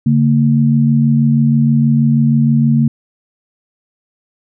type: tone pair together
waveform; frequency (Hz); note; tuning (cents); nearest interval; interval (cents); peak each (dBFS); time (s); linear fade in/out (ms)
sine; 142.22 / 228.5; C#3 / A#3; +45 / -34; minor sixth; 821; -11; 0.06-2.88; 5
effects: none

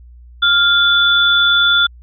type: tone pair together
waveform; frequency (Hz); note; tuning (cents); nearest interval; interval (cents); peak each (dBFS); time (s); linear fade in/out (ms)
sine; 1400 / 3471; F6 / A7; +4 / -24; octave + major third; 1572; -12; 0.42-1.87; 10
effects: added 60 Hz sine -37 dBFS peak until 2.02 s

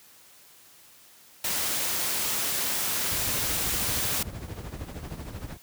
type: noise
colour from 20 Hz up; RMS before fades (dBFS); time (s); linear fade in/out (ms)
white; -28; 1.44-4.23; 5
type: noise with tremolo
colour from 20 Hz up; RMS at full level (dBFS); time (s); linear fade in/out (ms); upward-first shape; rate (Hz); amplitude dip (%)
brown; -30; 3.11-5.57; 10; triangle; 13; 75
effects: white hiss -54 dBFS RMS until 5.62 s + high-pass 60 Hz 12 dB/octave

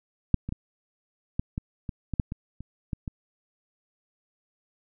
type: clicks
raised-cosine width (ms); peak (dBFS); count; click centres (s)
5; -6 / -20 / -18 / -13 / -17 / -20 / -17 / -10 / -20 / -26 / -17 / -20; 12; 0.343 / 0.49 / 0.524 / 1.395 / 1.579 / 1.892 / 2.137 / 2.198 / 2.321 / 2.606 / 2.932 / 3.078
effects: none

